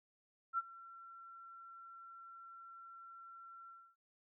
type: tone with ADSR envelope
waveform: sine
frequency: 1356 Hz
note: E6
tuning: 49 cents sharp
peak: -31 dBFS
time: 0.53-3.96 s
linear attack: 51 ms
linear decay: 32 ms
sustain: -21 dB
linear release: 280 ms
effects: none